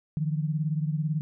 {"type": "beating tone pair", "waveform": "sine", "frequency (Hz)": [151.2, 169.2], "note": ["D#3", "E3"], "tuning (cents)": [-49, 45], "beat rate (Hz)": 18, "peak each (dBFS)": [-26, -31], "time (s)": [0.17, 1.21], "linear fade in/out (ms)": 0, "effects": []}